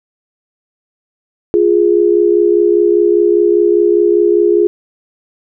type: tone pair together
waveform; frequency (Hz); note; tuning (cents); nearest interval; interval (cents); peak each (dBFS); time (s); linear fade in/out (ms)
sine; 349.2 / 414.2; F4 / G#4; 0 / -5; minor third; 295; -10; 1.54-4.67; 0
effects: none